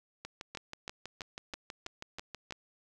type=two click trains; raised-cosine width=0.2 ms; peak=-24 / -23 dBFS; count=15 / 7; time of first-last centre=0.25-2.508 / 0.55-2.524 s; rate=6.2 / 3.04 Hz; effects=none